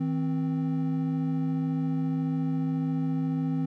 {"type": "tone pair together", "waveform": "triangle", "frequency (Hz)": [159.82, 261.6], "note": ["D#3", "C4"], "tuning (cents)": [47, 0], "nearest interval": "major sixth", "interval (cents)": 853, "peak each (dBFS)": -26, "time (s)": [0, 3.66], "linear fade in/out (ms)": 10, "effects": []}